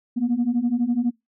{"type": "beating tone pair", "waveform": "sine", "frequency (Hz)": [233.1, 245.1], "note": ["A#3", "B3"], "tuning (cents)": [0, -13], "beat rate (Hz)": 12, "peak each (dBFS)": [-22, -20], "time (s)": [0.16, 1.11], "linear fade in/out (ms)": 20, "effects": ["noise-tail reverb RT60 0.2 s tail -25 dB re dry", "tanh soft clip ceiling -14 dBFS"]}